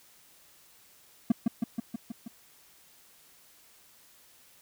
triangle tone with echo, 230 Hz, A#3, 23 cents flat, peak -16 dBFS, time 1.3-1.32 s, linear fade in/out 5 ms, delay 160 ms, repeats 6, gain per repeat -3 dB, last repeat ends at 2.28 s, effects white hiss -59 dBFS RMS until 4.61 s

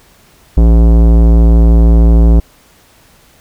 sine tone with tanh clipping, 56.6 Hz, A1, 50 cents sharp, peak -5 dBFS, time 0.57-2.4 s, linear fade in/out 5 ms, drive 18 dB, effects pink hiss -46 dBFS RMS until 3.4 s

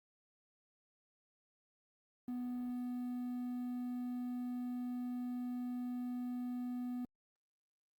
triangle tone with quantisation, 246.9 Hz, B3, in tune, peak -36 dBFS, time 2.28-7.05 s, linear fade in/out 2 ms, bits 11, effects Opus 32 kbps

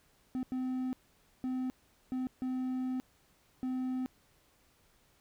triangle tone bursts at uneven times, 256.5 Hz, C4, 34 cents flat, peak -30 dBFS, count 6, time 0.35-0.43 / 0.52-0.93 / 1.44-1.7 / 2.12-2.27 / 2.42-3 / 3.63-4.06 s, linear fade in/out 0 ms, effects pink hiss -68 dBFS RMS until 5.2 s

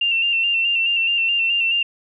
sine tone with vibrato, 2746 Hz, F7, 30 cents flat, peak -16 dBFS, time 0.01-1.83 s, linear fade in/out 5 ms, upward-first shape square, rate 4.7 Hz, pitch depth 31 cents each way, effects none

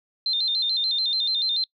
sine tone with vibrato, 3866 Hz, B7, 38 cents flat, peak -21 dBFS, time 0.26-1.64 s, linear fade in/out 2 ms, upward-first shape square, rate 6.9 Hz, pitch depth 110 cents each way, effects noise-tail reverb RT60 0.1 s tail -26 dB re dry

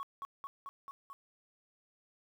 sine tone with echo, 1108.7 Hz, C#6, in tune, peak -35 dBFS, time 0-0.03 s, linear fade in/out 0 ms, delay 220 ms, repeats 5, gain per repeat -2 dB, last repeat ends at 1.13 s, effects tanh soft clip ceiling -36 dBFS + 11-bit

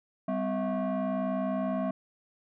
sine tone with frequency modulation, 196 Hz, G3, in tune, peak -25 dBFS, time 0.28-1.91 s, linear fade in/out 5 ms, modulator 451 Hz, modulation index 1.4, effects tanh soft clip ceiling -26 dBFS

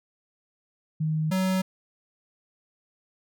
sine / square tone pair in turn, 156.2 / 187.62 Hz, D#3 / F#3, +7 / +24 cents, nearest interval minor third, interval 317 cents, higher second, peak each -23 dBFS, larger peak neither, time 1-1.31 / 1.31-1.62 s, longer neither, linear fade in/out 10 ms, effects none

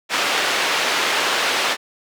white band-pass noise, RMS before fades -20 dBFS, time 0.09-1.77 s, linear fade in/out 50 ms, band 370 to 3200 Hz, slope 12 dB/octave, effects none

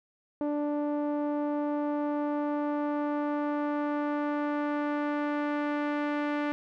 sawtooth tone with low-pass filter sweep, 293.7 Hz, D4, in tune, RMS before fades -30 dBFS, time 0.41-6.52 s, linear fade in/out 0 ms, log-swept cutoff 690 to 2000 Hz, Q 1.2, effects none

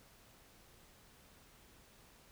silence, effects pink hiss -63 dBFS RMS until 2.31 s

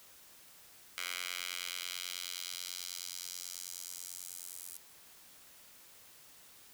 10% pulse tone with high-pass filter sweep, 89.3 Hz, F2, 39 cents sharp, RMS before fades -43 dBFS, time 0.98-4.77 s, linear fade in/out 0 ms, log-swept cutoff 2100 to 9400 Hz, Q 1.3, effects white hiss -58 dBFS RMS until 6.73 s

